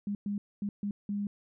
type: tone bursts at uneven times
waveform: sine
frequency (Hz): 203.5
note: G#3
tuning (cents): -35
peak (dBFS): -30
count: 5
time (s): 0.07-0.15 / 0.26-0.38 / 0.62-0.69 / 0.83-0.91 / 1.09-1.27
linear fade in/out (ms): 2
effects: none